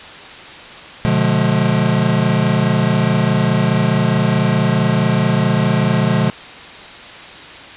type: chord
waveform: square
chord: B diminished seventh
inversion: none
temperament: just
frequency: 123.47 / 148.16 / 177.8 / 213.4 Hz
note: B2 / D3 / F3 / Ab3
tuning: 0 / +16 / +31 / +47 cents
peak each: -19 dBFS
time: 1.05-6.3 s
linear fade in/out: 0 ms
effects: white hiss -34 dBFS RMS until 7.76 s + resampled to 8000 Hz